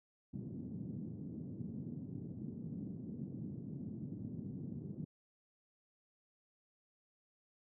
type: band-pass noise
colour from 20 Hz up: white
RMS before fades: -45 dBFS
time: 0.33-5.05 s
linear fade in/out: 10 ms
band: 110 to 250 Hz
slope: 24 dB/octave
effects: none